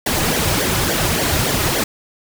pink noise with flanger, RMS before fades -18 dBFS, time 0.06-1.84 s, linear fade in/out 5 ms, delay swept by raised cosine 0.75 to 4.55 ms, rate 3.5 Hz, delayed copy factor -0.8, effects none

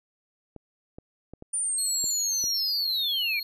clicks, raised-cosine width 2 ms, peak -28 dBFS, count 6, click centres 0.563 / 0.985 / 1.336 / 1.424 / 2.041 / 2.44 s
sine linear sweep, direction down, 9340 to 2252 Hz, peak -25 dBFS, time 1.53-3.4 s, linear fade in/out 10 ms
square tone, 4300 Hz, C8, 47 cents sharp, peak -32 dBFS, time 1.78-3.43 s, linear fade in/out 2 ms
effects none

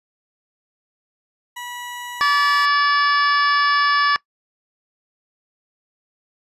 20% pulse tone, 973 Hz, B5, 26 cents flat, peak -25 dBFS, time 1.56-2.66 s, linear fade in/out 10 ms
harmonic tone, 576 Hz, D5, 34 cents flat, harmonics 2 / 3 / 4 / 5 / 6 / 7 / 8 / 9, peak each -16 / -18 / -30 / -31 / -32 / -36 / -31 / -27 dBFS, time 2.21-4.16 s, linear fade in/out 0 ms
effects noise-tail reverb RT60 0.1 s tail -22 dB re dry + resampled to 32000 Hz

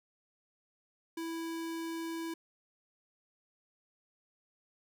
square tone, 329.6 Hz, E4, in tune, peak -37 dBFS, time 1.17-2.34 s, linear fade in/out 5 ms, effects none

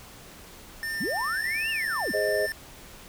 square tone with pitch glide, 1799 to 1785.5 Hz, A6 to A6, +38 to +25 cents, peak -30 dBFS, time 0.83-2.52 s, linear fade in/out 0 ms, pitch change -13 cents, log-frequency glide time 1.07-1.63 s
sine linear two-way sweep, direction up then down, 141.3 to 2855 to 141.3 Hz, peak -28 dBFS, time 1-2.12 s, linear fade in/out 10 ms, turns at 1.7 s
sine chord, Ab major, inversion none, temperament equal, 415.3 / 523.3 / 622.3 Hz, Ab4 / C5 / Eb5, 0 / 0 / 0 cents, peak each -28 / -30 / -26 dBFS, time 2.13-2.47 s, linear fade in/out 20 ms
effects pink hiss -47 dBFS RMS until 3.08 s

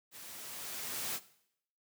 white noise with level ramp, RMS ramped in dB -50 to -36 dBFS, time 0.11-1.2 s, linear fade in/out 50 ms, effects noise-tail reverb RT60 0.7 s tail -17 dB re dry + high-pass 100 Hz 12 dB/octave

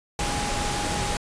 sine tone in noise, 824 Hz, G#5, 14 cents flat, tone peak -31 dBFS, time 0.19-1.17 s, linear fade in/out 2 ms, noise pink, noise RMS -27 dBFS, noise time 0.19-1.17 s, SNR -7 dB, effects resampled to 22050 Hz

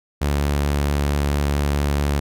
sawtooth tone with vibrato, 71.9 Hz, D2, 36 cents flat, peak -14 dBFS, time 0.21-2.2 s, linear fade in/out 10 ms, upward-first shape sine, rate 4.5 Hz, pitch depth 11 cents each way, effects none

